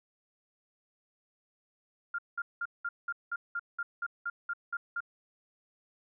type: tone bursts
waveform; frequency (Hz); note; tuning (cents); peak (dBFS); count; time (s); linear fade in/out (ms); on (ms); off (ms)
sine; 1400; F6; +4; -31; 13; 2.14-5.005; 5; 45; 190
effects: none